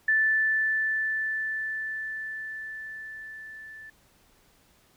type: tone with level ramp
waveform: sine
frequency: 1757 Hz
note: A6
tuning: 3 cents flat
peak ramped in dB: -19 to -42 dBFS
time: 0.08-3.9 s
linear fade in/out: 5 ms
effects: pink hiss -62 dBFS RMS until 4.96 s